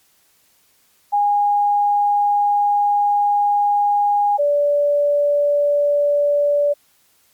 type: tone pair in turn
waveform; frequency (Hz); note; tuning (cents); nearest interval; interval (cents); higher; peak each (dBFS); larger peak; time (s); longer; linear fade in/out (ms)
sine; 820 / 579.8; G#5 / D5; -22 / -22; tritone; 600; first; -13; neither; 1.12-4.38 / 4.38-6.74; first; 20
effects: white hiss -58 dBFS RMS until 7.33 s + MP3 96 kbps